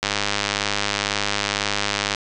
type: click train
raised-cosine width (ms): 0.2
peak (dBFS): -3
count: 217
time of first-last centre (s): 0.03-2.148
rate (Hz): 102
effects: resampled to 22050 Hz